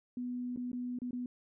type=tone with dropouts; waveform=sine; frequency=246.9 Hz; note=B3; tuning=in tune; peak=-35 dBFS; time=0.17-1.26 s; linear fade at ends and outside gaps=2 ms; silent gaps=0.562-0.573 / 0.717-0.73 / 0.988-1.018 / 1.109-1.13 s; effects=none